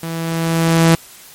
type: tone with level ramp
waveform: sawtooth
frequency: 164.81 Hz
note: E3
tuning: in tune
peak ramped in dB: -19 to -3 dBFS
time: 0.03-0.95 s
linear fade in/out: 2 ms
effects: white hiss -40 dBFS RMS until 1.34 s + MP3 64 kbps